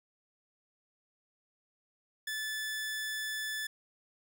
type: tone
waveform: sawtooth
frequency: 1740 Hz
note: A6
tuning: 20 cents flat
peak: -31 dBFS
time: 2.27-3.67 s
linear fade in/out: 5 ms
effects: none